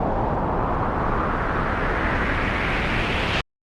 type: noise with low-pass filter sweep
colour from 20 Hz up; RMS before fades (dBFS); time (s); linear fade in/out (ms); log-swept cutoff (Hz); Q
pink; -22; 0-3.41; 5; 790 to 2900; 2.1
effects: Opus 48 kbps